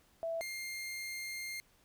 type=tone pair in turn; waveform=sine / sawtooth; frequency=661 / 2114 Hz; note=E5 / C7; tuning=+5 / +17 cents; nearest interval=octave + minor sixth; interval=2012 cents; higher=second; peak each=-34 / -36 dBFS; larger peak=first; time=0.23-0.41 / 0.41-1.6 s; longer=second; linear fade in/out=0 ms; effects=pink hiss -68 dBFS RMS until 1.84 s